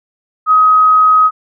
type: tone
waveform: sine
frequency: 1263 Hz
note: D#6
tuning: 26 cents sharp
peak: -5 dBFS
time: 0.46-1.31 s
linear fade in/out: 50 ms
effects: none